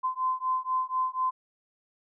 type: beating tone pair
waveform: sine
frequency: 1028 / 1032.1 Hz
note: C6 / C6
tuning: -31 / -24 cents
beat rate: 4.1 Hz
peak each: -29 dBFS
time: 0.03-1.31 s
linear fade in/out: 20 ms
effects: none